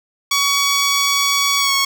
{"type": "tone with pitch glide", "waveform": "10% pulse", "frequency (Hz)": [1127, 1104.4], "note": ["C#6", "C#6"], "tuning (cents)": [28, -7], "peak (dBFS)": -6, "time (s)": [0.31, 1.85], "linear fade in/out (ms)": 5, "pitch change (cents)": -35, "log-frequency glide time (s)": [1.58, 1.73], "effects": []}